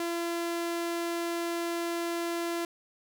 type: tone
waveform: sawtooth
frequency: 340 Hz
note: F4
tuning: 46 cents flat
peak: -26 dBFS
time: 0-2.65 s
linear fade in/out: 2 ms
effects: none